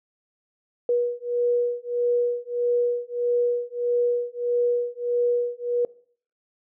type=beating tone pair; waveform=sine; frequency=482.3 / 483.9 Hz; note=B4 / B4; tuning=-41 / -35 cents; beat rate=1.6 Hz; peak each=-24 dBFS; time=0.89-5.85 s; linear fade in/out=2 ms; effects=noise-tail reverb RT60 0.5 s tail -21 dB re dry